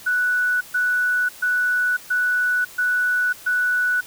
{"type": "tone bursts", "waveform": "sine", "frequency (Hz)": 1480, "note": "F#6", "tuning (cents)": 0, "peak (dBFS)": -17, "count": 6, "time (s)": [0.06, 4.01], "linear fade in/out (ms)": 10, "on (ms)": 550, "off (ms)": 130, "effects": ["white hiss -42 dBFS RMS until 4.06 s"]}